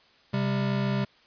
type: tone pair together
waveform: square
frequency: 132.31 / 199.1 Hz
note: C3 / G3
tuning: +20 / +27 cents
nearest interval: perfect fifth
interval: 707 cents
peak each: -28 dBFS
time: 0.33-1.05 s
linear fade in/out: 10 ms
effects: white hiss -59 dBFS RMS until 1.26 s + resampled to 11025 Hz